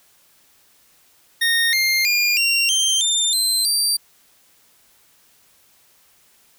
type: tone with pitch steps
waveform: 25% pulse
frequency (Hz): 1850 / 2113 / 2413 / 2756 / 3147 / 3595 / 4105 / 4689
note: A#6 / C7 / D7 / F7 / G7 / A7 / C8 / D8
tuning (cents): -14 / +16 / +46 / -24 / +6 / +36 / -34 / -4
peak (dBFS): -12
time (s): 1.41-3.97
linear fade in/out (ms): 10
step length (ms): 320
effects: white hiss -56 dBFS RMS until 6.58 s